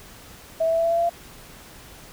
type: tone with pitch steps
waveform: sine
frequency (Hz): 650 / 654.9 / 659.8 / 664.8 / 669.8 / 674.9 / 680 / 685.1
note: E5 / E5 / E5 / E5 / E5 / E5 / F5 / F5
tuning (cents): -24 / -11 / +1 / +15 / +27 / +41 / -46 / -33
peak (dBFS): -18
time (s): 0.6-1.096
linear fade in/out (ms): 10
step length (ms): 62
effects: pink hiss -45 dBFS RMS until 2.12 s